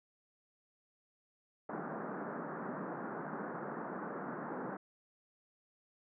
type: band-pass noise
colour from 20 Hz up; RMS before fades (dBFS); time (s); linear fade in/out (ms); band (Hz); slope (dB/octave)
pink; -42; 1.69-4.77; 5; 160 to 1600; 48
effects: none